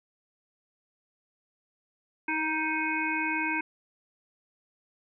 harmonic tone with a mistuned harmonic, 312.9 Hz, D#4, 10 cents sharp, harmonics 1 / 3 / 5 / 7 / 8, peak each -33 / -33 / -33 / -33 / -33 dBFS, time 2.28-3.61 s, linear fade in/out 5 ms, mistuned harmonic 1, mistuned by +15 cents, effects none

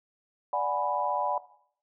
sine chord, G# half-diminished seventh, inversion second, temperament equal with one note detuned, 587.3 / 735.3 / 830.6 / 987.8 Hz, D5 / F#5 / G#5 / B5, 0 / -11 / 0 / 0 cents, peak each -32 / -31 / -31 / -30 dBFS, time 0.53-1.38 s, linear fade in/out 2 ms, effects noise-tail reverb RT60 0.6 s tail -17 dB re dry

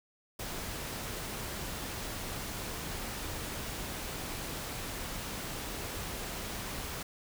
pink noise, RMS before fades -39 dBFS, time 0.39-7.03 s, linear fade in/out 5 ms, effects none

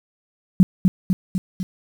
sine tone with echo, 185 Hz, F#3, in tune, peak -6 dBFS, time 0.6-0.63 s, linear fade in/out 0 ms, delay 250 ms, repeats 4, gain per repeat -4 dB, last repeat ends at 1.63 s, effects 7-bit

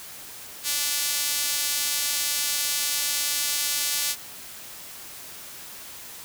sawtooth tone with high-pass filter, 291 Hz, D4, 16 cents flat, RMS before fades -26 dBFS, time 0.63-4.16 s, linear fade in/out 50 ms, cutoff 4500 Hz, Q 0.63, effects white hiss -41 dBFS RMS until 6.24 s

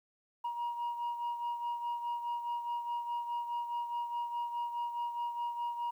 sine beating tone pair, 950 / 954.8 Hz, A#5 / A#5, +33 / +41 cents, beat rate 4.8 Hz, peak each -33 / -40 dBFS, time 0.44-5.91 s, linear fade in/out 10 ms, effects tanh soft clip ceiling -31 dBFS + 11-bit

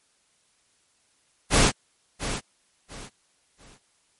pink noise with echo, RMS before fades -18 dBFS, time 1.5-1.72 s, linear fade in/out 50 ms, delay 690 ms, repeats 3, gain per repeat -11 dB, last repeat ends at 3.79 s, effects white hiss -66 dBFS RMS until 4.19 s + MP3 48 kbps

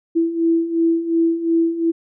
sine beating tone pair, 329.6 / 332.4 Hz, E4 / E4, 0 / +15 cents, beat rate 2.8 Hz, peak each -21 / -16 dBFS, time 0.15-1.92 s, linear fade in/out 20 ms, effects none

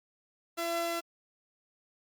sawtooth tone pair together, 338.7 / 675 Hz, E4 / E5, +47 / +41 cents, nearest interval octave, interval 1194 cents, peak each -33 / -28 dBFS, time 0.57-1.01 s, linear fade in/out 20 ms, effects Opus 48 kbps

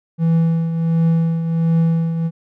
triangle tone with tremolo, 164.81 Hz, E3, in tune, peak -9 dBFS, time 0.18-2.31 s, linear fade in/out 50 ms, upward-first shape triangle, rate 1.4 Hz, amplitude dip 60%, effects none

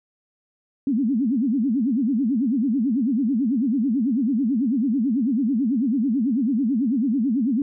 sine tone with vibrato, 246.9 Hz, B3, in tune, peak -18 dBFS, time 0.87-7.62 s, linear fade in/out 2 ms, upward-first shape sine, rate 9.1 Hz, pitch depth 280 cents each way, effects none

